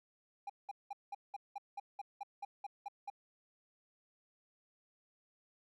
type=tone bursts; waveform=triangle; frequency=805 Hz; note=G5; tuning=46 cents sharp; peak=-38 dBFS; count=13; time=0.47-3.101 s; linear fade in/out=5 ms; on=27 ms; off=190 ms; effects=none